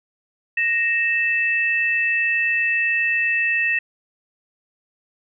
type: tone pair together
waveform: sine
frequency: 1864.6 / 2637 Hz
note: A#6 / E7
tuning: 0 / 0 cents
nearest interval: tritone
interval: 600 cents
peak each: -20 dBFS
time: 0.57-3.79 s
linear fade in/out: 5 ms
effects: none